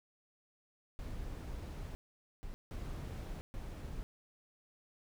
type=noise bursts at uneven times; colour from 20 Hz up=brown; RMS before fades=-43 dBFS; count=4; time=0.99-1.95 / 2.43-2.54 / 2.71-3.41 / 3.54-4.03 s; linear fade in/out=0 ms; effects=none